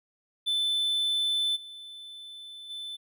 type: tone with level steps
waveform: triangle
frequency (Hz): 3520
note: A7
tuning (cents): 0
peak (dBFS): -23 / -40 / -34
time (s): 0.46-2.97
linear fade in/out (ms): 20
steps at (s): 1.55 / 2.69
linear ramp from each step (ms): 20
effects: none